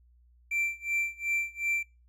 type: tone with tremolo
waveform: triangle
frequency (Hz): 2349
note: D7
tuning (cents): 0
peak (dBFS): -24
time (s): 0.51-1.83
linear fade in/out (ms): 5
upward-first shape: sine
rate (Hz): 2.7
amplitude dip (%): 95
effects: noise-tail reverb RT60 0.3 s tail -24 dB re dry + added 60 Hz sine -58 dBFS peak until 2.08 s